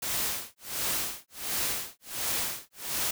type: noise with tremolo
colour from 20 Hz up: white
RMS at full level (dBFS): -29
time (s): 0.02-3.11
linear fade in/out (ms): 5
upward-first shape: sine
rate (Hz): 1.4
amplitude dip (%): 100
effects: none